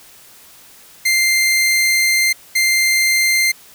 sawtooth tone pair in turn, 2093 / 2093 Hz, C7 / C7, 0 / 0 cents, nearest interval unison, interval 0 cents, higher neither, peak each -9 dBFS, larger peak neither, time 1.05-2.33 / 2.55-3.52 s, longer first, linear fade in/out 10 ms, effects white hiss -44 dBFS RMS until 3.74 s

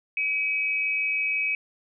sine tone pair together, 2295 / 2541 Hz, D7 / D#7, -40 / +36 cents, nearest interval major second, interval 176 cents, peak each -27 / -25 dBFS, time 0.17-1.55 s, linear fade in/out 2 ms, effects none

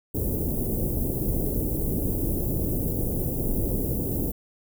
pink band-stop noise, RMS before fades -26 dBFS, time 0.14-4.32 s, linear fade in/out 10 ms, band 470 to 13000 Hz, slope 24 dB/octave, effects none

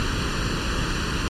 pink noise with comb filter, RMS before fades -24 dBFS, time 0-1.28 s, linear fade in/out 0 ms, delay 0.69 ms, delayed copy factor +0.75, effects low-pass 5000 Hz 12 dB/octave + MP3 64 kbps

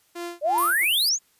sawtooth tone with tremolo, 345.6 Hz, F4, 18 cents flat, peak -26 dBFS, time 0.15-0.85 s, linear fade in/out 10 ms, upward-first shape sine, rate 2.8 Hz, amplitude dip 100%
sine exponential sweep, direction up, 554.4 to 7040 Hz, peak -19 dBFS, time 0.41-1.19 s, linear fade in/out 50 ms
pink high-pass noise, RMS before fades -28 dBFS, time 0.58-1.09 s, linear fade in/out 0 ms, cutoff 8900 Hz, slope 96 dB/octave
effects white hiss -63 dBFS RMS until 1.39 s + resampled to 32000 Hz

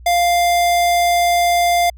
square tone, 698 Hz, F5, 1 cent flat, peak -13 dBFS, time 0.06-1.9 s, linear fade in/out 5 ms, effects added 60 Hz sine -36 dBFS peak until 1.97 s

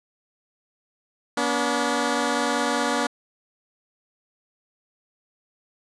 10% pulse tone pair together, 241 / 286 Hz, B3 / D4, -42 / -46 cents, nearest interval minor third, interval 296 cents, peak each -16 dBFS, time 1.37-3.07 s, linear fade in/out 5 ms, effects resampled to 22050 Hz

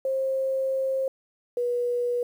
sine tone pair in turn, 532 / 485.5 Hz, C5 / B4, +29 / -30 cents, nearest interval major second, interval 159 cents, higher first, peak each -23 dBFS, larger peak neither, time 0.05-1.08 / 1.57-2.23 s, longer first, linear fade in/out 2 ms, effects 9-bit

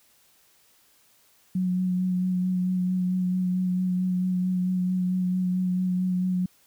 sine tone with vibrato, 182.9 Hz, F#3, 20 cents flat, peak -22 dBFS, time 1.55-6.46 s, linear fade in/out 5 ms, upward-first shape sine, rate 4.5 Hz, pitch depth 18 cents each way, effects white hiss -61 dBFS RMS until 6.66 s

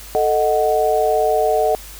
sine chord, D# diminished, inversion second, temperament equal, 440 / 622.3 / 740 Hz, A4 / D#5 / F#5, 0 / 0 / 0 cents, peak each -18 dBFS, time 0.15-1.75 s, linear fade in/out 0 ms, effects added 50 Hz sine -38 dBFS peak until 1.99 s + white hiss -38 dBFS RMS until 1.99 s

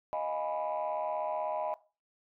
sine chord, F half-diminished seventh, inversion third, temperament equal, 622.3 / 698.5 / 830.6 / 987.8 Hz, Eb5 / F5 / Ab5 / Cb6, 0 / 0 / 0 / 0 cents, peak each -33 / -38 / -36 / -37 dBFS, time 0.13-1.74 s, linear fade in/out 0 ms, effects noise-tail reverb RT60 0.3 s tail -17 dB re dry + tanh soft clip ceiling -25 dBFS

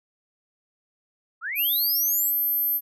sine linear sweep, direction up, 1231 to 8070 Hz, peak -27 dBFS, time 1.41-2.32 s, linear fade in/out 50 ms
sine tone, 12900 Hz, G9, 48 cents sharp, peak -21 dBFS, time 1.55-2.81 s, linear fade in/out 50 ms
effects none

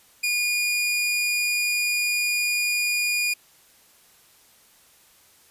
sawtooth tone, 2437 Hz, D#7, 37 cents flat, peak -18 dBFS, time 0.23-3.34 s, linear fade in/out 10 ms, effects white hiss -56 dBFS RMS until 5.5 s + resampled to 32000 Hz

